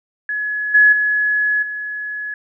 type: tone with level steps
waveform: sine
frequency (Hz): 1694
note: G#6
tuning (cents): +34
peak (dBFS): -19 / -7 / -14 / -23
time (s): 0.29-2.34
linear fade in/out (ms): 2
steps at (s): 0.74 / 0.92 / 1.62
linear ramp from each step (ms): 10
effects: none